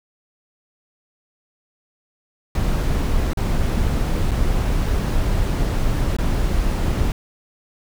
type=noise with dropouts; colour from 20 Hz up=brown; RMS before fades=-19 dBFS; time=2.55-7.12 s; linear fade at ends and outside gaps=2 ms; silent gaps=3.334-3.372 / 4.311-4.315 / 6.167-6.185 s; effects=none